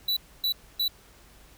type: tone bursts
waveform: square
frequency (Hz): 3951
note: B7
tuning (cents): 0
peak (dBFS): -24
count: 3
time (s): 0.08-0.881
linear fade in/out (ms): 5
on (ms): 87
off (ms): 270
effects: added 50 Hz sine -57 dBFS peak until 1.57 s + pink hiss -55 dBFS RMS until 1.57 s